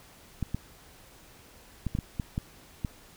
clicks, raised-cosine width 5 ms, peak -17 dBFS, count 8, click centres 0.427 / 0.546 / 1.867 / 1.951 / 1.988 / 2.198 / 2.379 / 2.848 s, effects pink hiss -54 dBFS RMS until 3.16 s

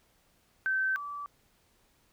sine tone pair in turn, 1544 / 1156.7 Hz, G6 / D6, -27 / -27 cents, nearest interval perfect fourth, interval 500 cents, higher first, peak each -26 / -36 dBFS, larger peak first, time 0.66-0.96 / 0.96-1.26 s, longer neither, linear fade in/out 0 ms, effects pink hiss -68 dBFS RMS until 2.12 s

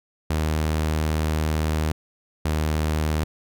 sawtooth tone pair in turn, 77.78 / 77.35 Hz, D#2 / D#2, 0 / -10 cents, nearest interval unison, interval 10 cents, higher first, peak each -17 dBFS, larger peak neither, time 0.3-1.92 / 2.45-3.24 s, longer first, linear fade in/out 5 ms, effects none

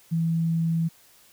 sine tone, 164.81 Hz, E3, in tune, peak -21 dBFS, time 0.11-0.89 s, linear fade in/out 20 ms, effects white hiss -56 dBFS RMS until 1.32 s

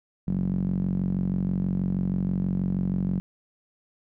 sawtooth tone with band-pass filter, 46.25 Hz, F#1, in tune, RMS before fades -26 dBFS, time 0.27-3.2 s, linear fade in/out 0 ms, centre 180 Hz, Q 4.9, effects none

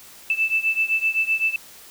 sine beating tone pair, 2637 / 2644.8 Hz, E7 / E7, 0 / +5 cents, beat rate 7.8 Hz, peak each -21 / -23 dBFS, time 0.3-1.56 s, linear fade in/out 2 ms, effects white hiss -45 dBFS RMS until 1.9 s

